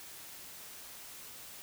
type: silence
effects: white hiss -49 dBFS RMS until 1.62 s